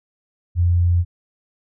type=tone; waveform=sine; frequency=87.2 Hz; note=F2; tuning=2 cents flat; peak=-13 dBFS; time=0.55-1.05 s; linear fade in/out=50 ms; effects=none